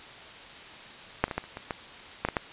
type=clicks; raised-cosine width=0.5 ms; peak=-6 / -26 / -17 / -13 / -30 / -22 / -15 / -10 / -13 / -10 dBFS; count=10; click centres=1.24 / 1.281 / 1.312 / 1.38 / 1.44 / 1.571 / 1.708 / 2.25 / 2.287 / 2.368 s; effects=white hiss -45 dBFS RMS until 2.52 s + resampled to 8000 Hz